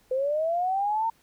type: linear sweep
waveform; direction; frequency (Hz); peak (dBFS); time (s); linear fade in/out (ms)
sine; up; 505 to 918; -23; 0.11-1.1; 5
effects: pink hiss -63 dBFS RMS until 1.22 s